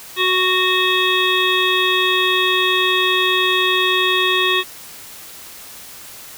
harmonic tone, 370 Hz, F#4, in tune, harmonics 1 / 3 / 5 / 7 / 9 / 10, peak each -21 / -21 / -21 / -21 / -21 / -21 dBFS, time 0.16-4.64 s, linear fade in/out 50 ms, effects white hiss -37 dBFS RMS until 6.37 s

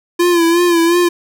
square tone with vibrato, 342.3 Hz, F4, 35 cents flat, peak -10 dBFS, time 0.19-1.09 s, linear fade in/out 10 ms, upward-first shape sine, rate 2.8 Hz, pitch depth 55 cents each way, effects none

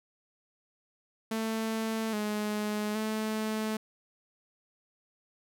sawtooth tone with pitch steps, 222.3 / 210.5 / 217.3 Hz, A3 / G#3 / A3, +18 / +24 / -21 cents, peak -26 dBFS, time 1.31-3.77 s, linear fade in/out 5 ms, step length 820 ms, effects none

